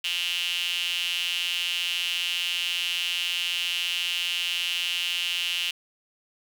sawtooth tone with high-pass filter, 174.61 Hz, F3, in tune, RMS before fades -28 dBFS, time 0.04-5.71 s, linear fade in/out 5 ms, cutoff 2900 Hz, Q 7.6, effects none

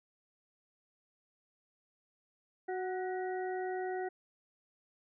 harmonic tone with a mistuned harmonic, 370 Hz, F#4, in tune, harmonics 1 / 2 / 4 / 5, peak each -36 / -39 / -48 / -48 dBFS, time 2.68-4.09 s, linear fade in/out 10 ms, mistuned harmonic 5, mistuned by +49 cents, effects none

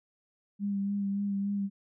sine tone with vibrato, 200 Hz, G3, 35 cents sharp, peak -28 dBFS, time 0.59-1.7 s, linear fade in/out 50 ms, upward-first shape sine, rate 3.5 Hz, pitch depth 22 cents each way, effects none

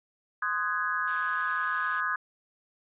sine chord, Ab dominant seventh, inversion first, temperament just, 1038.3 / 1245.9 / 1495.1 / 1661.2 Hz, C6 / Eb6 / Gb6 / Ab6, -14 / +2 / +18 / 0 cents, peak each -35 / -31 / -33 / -31 dBFS, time 0.42-2.16 s, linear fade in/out 5 ms
white high-pass noise, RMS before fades -43 dBFS, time 1.07-2.01 s, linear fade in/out 10 ms, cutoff 650 Hz, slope 12 dB/octave
effects resampled to 8000 Hz

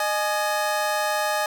25% pulse tone pair together, 613.1 / 840 Hz, D#5 / G#5, -26 / +19 cents, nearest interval perfect fourth, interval 545 cents, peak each -21 dBFS, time 0-1.46 s, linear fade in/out 2 ms, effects none

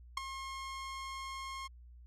sawtooth tone with ADSR envelope, 1074 Hz, C6, 45 cents sharp, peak -25 dBFS, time 0.17-1.68 s, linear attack 5 ms, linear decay 8 ms, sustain -12 dB, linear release 18 ms, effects added 60 Hz sine -52 dBFS peak until 2.06 s + low-pass 8000 Hz 12 dB/octave

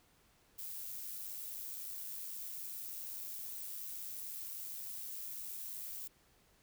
violet noise with amplitude modulation, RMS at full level -43 dBFS, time 0.58-6.08 s, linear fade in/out 10 ms, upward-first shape sine, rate 99.3 Hz, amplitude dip 35%, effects pink hiss -69 dBFS RMS until 6.62 s

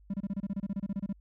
triangle tone bursts, 197.7 Hz, G3, 15 cents sharp, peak -27 dBFS, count 16, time 0.1-1.128 s, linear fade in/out 5 ms, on 38 ms, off 28 ms, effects tanh soft clip ceiling -23 dBFS + added 50 Hz sine -55 dBFS peak until 1.2 s

